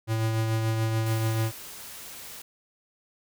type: tone with tremolo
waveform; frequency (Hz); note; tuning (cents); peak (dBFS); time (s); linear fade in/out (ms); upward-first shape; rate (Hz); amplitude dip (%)
square; 111.6; A2; +25; -23; 0.07-1.52; 50; triangle; 6.9; 35
type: noise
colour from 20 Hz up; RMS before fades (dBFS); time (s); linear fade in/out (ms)
white; -42; 1.06-2.42; 5
effects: none